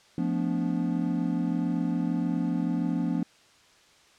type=chord; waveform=triangle; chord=B half-diminished seventh; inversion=second; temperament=equal with one note detuned; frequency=174.61 / 220 / 246.9 / 288.6 Hz; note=F3 / A3 / B3 / D4; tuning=0 / 0 / 0 / -30 cents; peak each=-27 / -32 / -28 / -29 dBFS; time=0.18-3.23 s; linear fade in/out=2 ms; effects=white hiss -58 dBFS RMS until 4.18 s + low-pass 6000 Hz 12 dB/octave